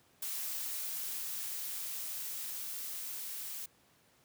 blue noise with level ramp, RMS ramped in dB -38 to -42 dBFS, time 0.22-3.66 s, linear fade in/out 5 ms, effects pink hiss -67 dBFS RMS until 4.24 s + high-pass 100 Hz 12 dB/octave

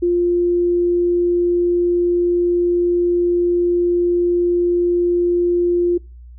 sine tone, 349.8 Hz, F4, 3 cents sharp, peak -13 dBFS, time 0.02-5.98 s, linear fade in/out 10 ms, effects noise-tail reverb RT60 0.3 s tail -25 dB re dry + added 60 Hz sine -36 dBFS peak until 6.38 s

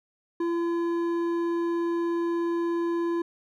sine tone with hard clipping, 339.6 Hz, F4, 48 cents flat, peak -26 dBFS, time 0.4-3.22 s, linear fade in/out 5 ms, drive 8 dB, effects none

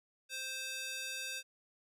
square tone with high-pass filter, 523.3 Hz, C5, in tune, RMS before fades -41 dBFS, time 0.29-1.43 s, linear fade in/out 50 ms, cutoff 2500 Hz, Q 0.95, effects low-pass 12000 Hz 12 dB/octave

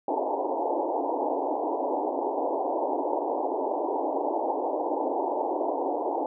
white band-pass noise, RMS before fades -28 dBFS, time 0.08-6.26 s, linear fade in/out 2 ms, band 270 to 940 Hz, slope 96 dB/octave, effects none

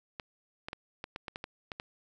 clicks, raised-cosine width 0.3 ms, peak -22 dBFS, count 10, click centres 0.198 / 0.685 / 0.731 / 1.041 / 1.161 / 1.282 / 1.359 / 1.441 / 1.718 / 1.799 s, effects none

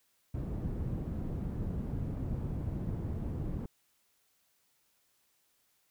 white low-pass noise, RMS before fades -36 dBFS, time 0.34-3.66 s, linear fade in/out 5 ms, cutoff 160 Hz, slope 12 dB/octave, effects white hiss -73 dBFS RMS until 5.9 s

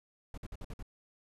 brown noise bursts, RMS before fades -42 dBFS, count 6, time 0.34-0.826 s, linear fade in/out 2 ms, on 36 ms, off 54 ms, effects resampled to 32000 Hz

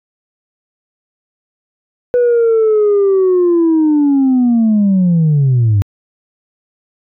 sine linear sweep, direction down, 493.9 to 96.4 Hz, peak -6 dBFS, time 2.14-5.82 s, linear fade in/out 0 ms, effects tanh soft clip ceiling -6 dBFS

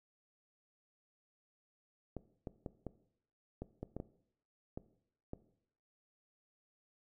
clicks, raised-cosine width 2 ms, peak -28 dBFS, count 10, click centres 2.167 / 2.472 / 2.662 / 2.867 / 3.62 / 3.83 / 3.966 / 4.001 / 4.775 / 5.334 s, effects noise-tail reverb RT60 0.7 s tail -17 dB re dry

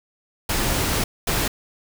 pink noise bursts at uneven times, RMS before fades -22 dBFS, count 2, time 0.49-1.04 / 1.27-1.48 s, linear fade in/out 5 ms, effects none

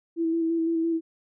sine tone with vibrato, 329.6 Hz, E4, in tune, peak -22 dBFS, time 0.16-1.01 s, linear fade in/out 50 ms, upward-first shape square, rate 5.9 Hz, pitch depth 18 cents each way, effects none

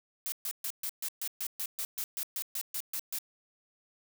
blue noise bursts, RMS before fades -35 dBFS, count 16, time 0.26-3.186 s, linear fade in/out 0 ms, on 61 ms, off 130 ms, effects none

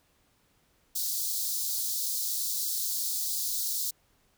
white high-pass noise, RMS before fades -31 dBFS, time 0.95-3.91 s, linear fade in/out 10 ms, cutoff 3900 Hz, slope 48 dB/octave, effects pink hiss -68 dBFS RMS until 4.37 s

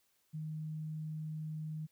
sine tone, 155.56 Hz, D#3, in tune, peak -38 dBFS, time 0.33-1.87 s, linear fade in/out 20 ms, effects white hiss -75 dBFS RMS until 1.91 s

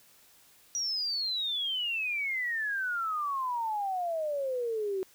sine exponential sweep, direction down, 5820 to 371.5 Hz, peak -29 dBFS, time 0.75-5.03 s, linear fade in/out 0 ms, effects white hiss -60 dBFS RMS until 5.14 s

